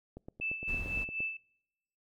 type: click train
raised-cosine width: 2 ms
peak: -31 dBFS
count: 10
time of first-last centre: 0.17-1.204 s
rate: 8.7 Hz
type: tone with tremolo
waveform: sine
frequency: 2637 Hz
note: E7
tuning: in tune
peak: -31 dBFS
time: 0.41-1.37 s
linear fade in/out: 5 ms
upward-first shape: sine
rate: 4 Hz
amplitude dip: 70%
type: noise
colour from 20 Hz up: brown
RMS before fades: -40 dBFS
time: 0.67-1.05 s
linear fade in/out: 20 ms
effects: noise-tail reverb RT60 0.9 s tail -26 dB re dry